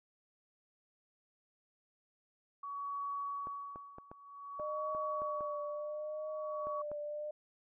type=tone with tremolo; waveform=sine; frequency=1128 Hz; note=C#6; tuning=30 cents sharp; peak=-36 dBFS; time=2.63-6.82 s; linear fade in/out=5 ms; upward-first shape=sine; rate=0.51 Hz; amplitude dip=90%
type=clicks; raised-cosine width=1 ms; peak=-34 dBFS; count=10; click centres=3.471 / 3.759 / 3.984 / 4.115 / 4.598 / 4.949 / 5.219 / 5.408 / 6.67 / 6.916 s
type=tone with vibrato; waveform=sine; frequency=604 Hz; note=D5; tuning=48 cents sharp; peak=-38 dBFS; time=4.59-7.31 s; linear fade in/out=5 ms; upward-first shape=triangle; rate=0.73 Hz; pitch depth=42 cents each way
effects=none